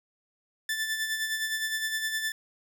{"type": "tone with tremolo", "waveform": "sawtooth", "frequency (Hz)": 1760, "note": "A6", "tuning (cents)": 0, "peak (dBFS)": -23, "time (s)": [0.69, 2.32], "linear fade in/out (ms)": 2, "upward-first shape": "sine", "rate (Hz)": 9.7, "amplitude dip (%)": 50, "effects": []}